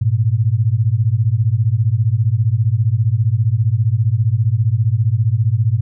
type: beating tone pair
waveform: sine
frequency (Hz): 104.1 / 119.1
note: G#2 / A#2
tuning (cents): +5 / +38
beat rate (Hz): 15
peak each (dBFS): -15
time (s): 0.01-5.81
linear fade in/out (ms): 10
effects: none